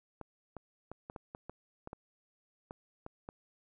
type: clicks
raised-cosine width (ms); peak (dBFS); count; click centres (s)
1; -29; 12; 0.213 / 0.567 / 0.916 / 1.099 / 1.162 / 1.349 / 1.496 / 1.874 / 1.931 / 2.709 / 3.064 / 3.289
effects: none